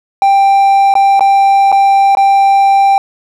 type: tone with dropouts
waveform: triangle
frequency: 788 Hz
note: G5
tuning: 9 cents sharp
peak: -3 dBFS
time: 0.22-2.98 s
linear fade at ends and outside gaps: 1 ms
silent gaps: 0.94-0.953 / 1.195-1.207 / 1.718-1.725 / 2.151-2.171 s
effects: none